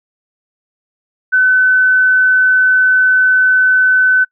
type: tone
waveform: sine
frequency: 1512 Hz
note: F#6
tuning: 37 cents sharp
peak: -7 dBFS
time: 1.32-4.25 s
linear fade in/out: 20 ms
effects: noise-tail reverb RT60 0.1 s tail -26 dB re dry